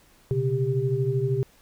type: tone cluster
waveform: sine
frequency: 124.4 / 137.2 / 395.4 Hz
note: B2 / C#3 / G4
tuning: +13 / -17 / +15 cents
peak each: -26 dBFS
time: 0.31-1.43 s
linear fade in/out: 0 ms
effects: pink hiss -58 dBFS RMS until 1.61 s